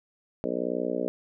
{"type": "harmonic tone", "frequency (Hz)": 61, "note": "B1", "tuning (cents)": -21, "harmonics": [3, 4, 5, 6, 7, 8, 9, 10], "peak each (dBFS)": [-39, -34, -34, -38, -33, -34, -34, -36], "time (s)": [0.44, 1.08], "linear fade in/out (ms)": 0, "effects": []}